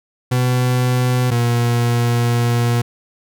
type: tone pair in turn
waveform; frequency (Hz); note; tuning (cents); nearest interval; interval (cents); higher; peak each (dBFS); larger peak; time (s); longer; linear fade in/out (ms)
40% pulse; 125.3 / 119.22; B2 / A#2; +25 / +39; minor second; 86; first; -13; neither; 0.31-1.31 / 1.31-2.82; second; 10
effects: none